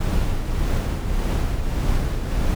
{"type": "noise with tremolo", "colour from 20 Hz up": "brown", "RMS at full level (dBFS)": -19, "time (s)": [0, 2.55], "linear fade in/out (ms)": 10, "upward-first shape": "triangle", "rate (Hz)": 1.7, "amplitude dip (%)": 50, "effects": []}